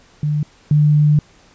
sine tone pair in turn, 149.3 / 149.3 Hz, D3 / D3, +29 / +29 cents, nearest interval unison, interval 0 cents, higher neither, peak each -15 / -9 dBFS, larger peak second, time 0.23-0.43 / 0.71-1.19 s, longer second, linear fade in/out 2 ms, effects pink hiss -50 dBFS RMS until 1.54 s + resampled to 16000 Hz

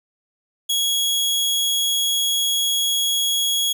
sawtooth tone, 3328 Hz, G#7, 3 cents sharp, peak -15 dBFS, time 0.69-3.73 s, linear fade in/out 10 ms, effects none

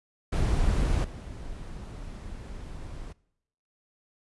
brown noise with level steps, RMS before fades -25 / -39 dBFS, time 0.32-3.13 s, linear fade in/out 10 ms, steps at 1.04 s, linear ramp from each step 5 ms, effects noise-tail reverb RT60 0.8 s tail -23 dB re dry + resampled to 24000 Hz

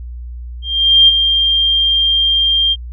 sine tone with ADSR envelope, 3191 Hz, G7, 30 cents sharp, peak -3 dBFS, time 0.62-2.76 s, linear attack 460 ms, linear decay 24 ms, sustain -7 dB, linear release 40 ms, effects added 60 Hz sine -25 dBFS peak until 2.92 s

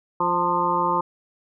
harmonic tone with a mistuned harmonic, 174.61 Hz, F3, in tune, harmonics 1 / 2 / 3 / 5 / 6 / 7, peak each -32 / -29 / -30 / -23 / -23 / -28 dBFS, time 0.2-1.01 s, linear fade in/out 5 ms, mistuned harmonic 5, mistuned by +40 cents, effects none

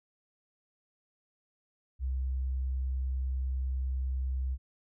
sine tone, 65 Hz, C2, 11 cents flat, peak -29 dBFS, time 1.99-4.58 s, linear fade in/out 50 ms, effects none

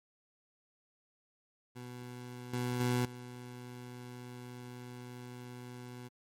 20% pulse tone with level steps, 123.47 Hz, B2, in tune, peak -39 / -28 / -24 / -40 dBFS, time 1.75-6.09 s, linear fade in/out 20 ms, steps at 2.53 / 2.8 / 3.05 s, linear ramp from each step 5 ms, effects MP3 64 kbps

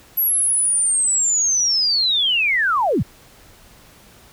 sine linear sweep, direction down, 11760 to 62.7 Hz, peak -15 dBFS, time 0.17-3.03 s, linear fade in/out 10 ms, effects pink hiss -48 dBFS RMS until 4.32 s

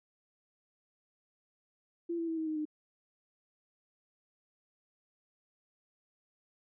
sine tone with pitch steps, 340 / 332.6 / 325.4 / 318.3 / 311.4 / 304.7 Hz, F4 / E4 / E4 / D#4 / D#4 / D#4, -46 / +16 / -22 / +39 / +2 / -36 cents, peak -32 dBFS, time 2.09-2.654 s, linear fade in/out 10 ms, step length 94 ms, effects none

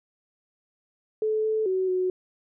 sine tone with pitch steps, 433.4 / 436.3 / 375.2 / 368.5 Hz, A4 / A4 / F#4 / F#4, -26 / -15 / +24 / -7 cents, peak -22 dBFS, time 1.22-2.1 s, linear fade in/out 2 ms, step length 220 ms, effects none

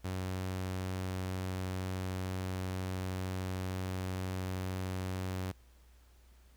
sawtooth tone, 93.1 Hz, F#2, 11 cents sharp, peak -31 dBFS, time 0.04-5.52 s, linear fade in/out 10 ms, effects added 60 Hz sine -58 dBFS peak until 6.56 s + pink hiss -68 dBFS RMS until 6.56 s

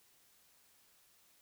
silence, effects white hiss -68 dBFS RMS until 1.41 s

